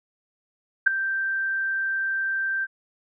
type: tone with ADSR envelope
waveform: sine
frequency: 1568 Hz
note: G6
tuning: in tune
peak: -9 dBFS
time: 0.86-2.67 s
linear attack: 14 ms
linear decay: 4 ms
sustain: -14 dB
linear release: 37 ms
effects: none